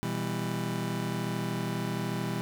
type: chord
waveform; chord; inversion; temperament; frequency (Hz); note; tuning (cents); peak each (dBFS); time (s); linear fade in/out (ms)
30% pulse; E minor; second; just; 123.61 / 164.81 / 197.78; B2 / E3 / G3; +2 / 0 / +16; -32; 0.03-2.41; 0
effects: none

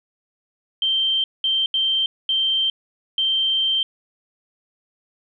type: tone bursts at uneven times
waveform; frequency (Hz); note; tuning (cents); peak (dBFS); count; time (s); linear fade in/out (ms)
sine; 3136; G7; 0; -17; 5; 0.82-1.24 / 1.44-1.66 / 1.74-2.06 / 2.29-2.7 / 3.18-3.83; 2
effects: none

